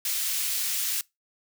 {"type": "high-pass noise", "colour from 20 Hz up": "white", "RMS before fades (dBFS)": -28, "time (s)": [0.05, 1.01], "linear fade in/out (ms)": 2, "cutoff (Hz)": 2300, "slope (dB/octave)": 12, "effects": ["noise-tail reverb RT60 0.2 s tail -23 dB re dry"]}